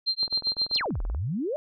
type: tone with tremolo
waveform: sine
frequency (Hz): 4160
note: C8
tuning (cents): -11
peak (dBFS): -21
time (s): 0.06-0.82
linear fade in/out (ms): 20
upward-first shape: sine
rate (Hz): 7.6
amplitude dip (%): 100
type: click train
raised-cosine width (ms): 1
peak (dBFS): -28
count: 20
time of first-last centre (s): 0.23-1.148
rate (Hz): 20.7
type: exponential two-way sweep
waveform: sine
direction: down then up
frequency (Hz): 5274 to 32.38 to 630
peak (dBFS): -26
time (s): 0.75-1.56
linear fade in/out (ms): 0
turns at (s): 1.02
effects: none